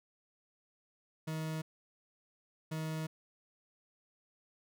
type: tone bursts at uneven times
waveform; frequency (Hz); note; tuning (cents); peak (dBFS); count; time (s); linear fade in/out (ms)
40% pulse; 158; D#3; +27; -35; 2; 1.27-1.62 / 2.71-3.07; 10
effects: none